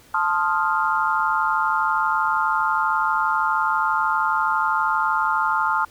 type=chord; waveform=sine; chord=F dominant seventh; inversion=first; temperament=equal; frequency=880 / 1046.5 / 1244.5 / 1396.9 Hz; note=A5 / C6 / Eb6 / F6; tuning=0 / 0 / 0 / 0 cents; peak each=-23 / -25 / -24 / -23 dBFS; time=0.14-5.85 s; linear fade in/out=5 ms; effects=pink hiss -51 dBFS RMS until 5.9 s